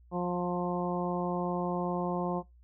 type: harmonic tone with a mistuned harmonic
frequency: 177.5 Hz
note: F3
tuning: 28 cents sharp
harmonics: 1 / 2 / 3 / 4 / 5 / 6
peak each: -32 / -35 / -37 / -38 / -39 / -40 dBFS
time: 0.11-2.43 s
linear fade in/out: 50 ms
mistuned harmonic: 6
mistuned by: -16 cents
effects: noise-tail reverb RT60 0.2 s tail -21 dB re dry + added 60 Hz sine -55 dBFS peak until 2.63 s